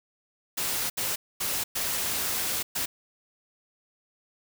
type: noise bursts at uneven times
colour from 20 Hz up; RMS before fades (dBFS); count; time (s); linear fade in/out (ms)
white; -29; 5; 0.57-0.9 / 0.97-1.16 / 1.4-1.64 / 1.75-2.63 / 2.75-2.86; 10
effects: none